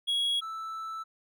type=tone pair in turn; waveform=triangle; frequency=3322 / 1318.3 Hz; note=G#7 / E6; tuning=0 / 0 cents; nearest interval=octave + major third; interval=1600 cents; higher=first; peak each=-24 / -33 dBFS; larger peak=first; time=0.07-0.41 / 0.41-1.04 s; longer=second; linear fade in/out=20 ms; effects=none